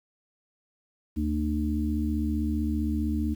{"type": "harmonic tone", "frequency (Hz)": 75.4, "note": "D2", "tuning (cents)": 46, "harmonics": [1, 3, 4], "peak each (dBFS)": [-28, -29, -30], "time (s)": [1.16, 3.35], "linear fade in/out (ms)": 20, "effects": ["9-bit"]}